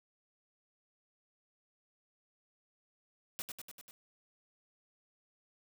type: noise with echo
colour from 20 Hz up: white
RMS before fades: -40 dBFS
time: 3.39-3.42 s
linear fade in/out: 0 ms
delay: 98 ms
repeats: 5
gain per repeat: -3 dB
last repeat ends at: 3.91 s
effects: none